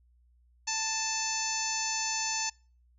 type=harmonic tone with a mistuned harmonic; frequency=885 Hz; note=A5; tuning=10 cents sharp; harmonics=1 / 2 / 3 / 4 / 5 / 6 / 7 / 8; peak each=-37 / -41 / -37 / -46 / -38 / -38 / -34 / -38 dBFS; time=0.67-2.5 s; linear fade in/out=10 ms; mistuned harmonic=3; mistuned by=-20 cents; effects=noise-tail reverb RT60 0.4 s tail -26 dB re dry + added 60 Hz sine -61 dBFS peak until 2.98 s